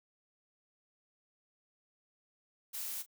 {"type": "noise with echo", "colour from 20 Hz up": "blue", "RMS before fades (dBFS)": -40, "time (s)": [2.73, 3.03], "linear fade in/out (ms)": 20, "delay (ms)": 34, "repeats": 1, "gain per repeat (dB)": -15, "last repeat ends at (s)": 3.064, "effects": []}